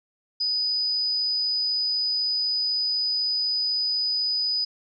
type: tone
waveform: sine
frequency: 4978 Hz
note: D#8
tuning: in tune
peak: -22 dBFS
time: 0.4-4.65 s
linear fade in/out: 10 ms
effects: none